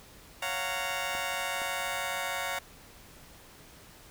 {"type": "chord", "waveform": "15% pulse", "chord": "Gb major seventh", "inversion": "second", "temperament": "just", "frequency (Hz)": [555, 693.7, 740, 925], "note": ["Db5", "F5", "Gb5", "Bb5"], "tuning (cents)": [2, -12, 0, -14], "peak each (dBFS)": -31, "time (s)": [0.42, 2.59], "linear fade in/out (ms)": 5}
{"type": "clicks", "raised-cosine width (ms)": 1, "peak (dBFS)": -28, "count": 2, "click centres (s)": [1.151, 1.618]}
{"effects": ["pink hiss -53 dBFS RMS until 4.1 s"]}